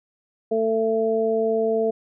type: harmonic tone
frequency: 223 Hz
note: A3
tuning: 23 cents sharp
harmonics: 1 / 2 / 3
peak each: -28 / -20 / -25 dBFS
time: 0.51-1.91 s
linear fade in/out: 10 ms
effects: none